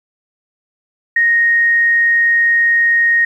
sine tone, 1864.7 Hz, A#6, in tune, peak -9 dBFS, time 1.16-3.25 s, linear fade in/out 5 ms, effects 8-bit

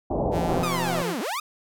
white low-pass noise, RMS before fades -25 dBFS, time 0.1-0.64 s, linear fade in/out 10 ms, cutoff 810 Hz, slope 48 dB/octave
sawtooth tone with pitch glide, 170.1 to 173.47 Hz, F3 to F3, -45 to -11 cents, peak -24 dBFS, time 0.31-1.16 s, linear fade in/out 50 ms, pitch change +34 cents, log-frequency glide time 0.51-0.6 s
click train, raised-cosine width 1 ms, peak -17 dBFS, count 68, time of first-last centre 0.49-1.018 s, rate 127 Hz
sawtooth linear two-way sweep, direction down then up, 1277 to 194.1 to 1277 Hz, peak -23 dBFS, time 0.63-1.4 s, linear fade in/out 5 ms, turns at 1.2 s
effects none

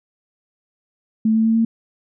sine tone with pitch steps, 220 / 222.3 / 224.6 / 227 Hz, A3 / A3 / A3 / A#3, 0 / +18 / +36 / -46 cents, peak -13 dBFS, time 1.25-1.65 s, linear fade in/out 5 ms, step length 100 ms, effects none

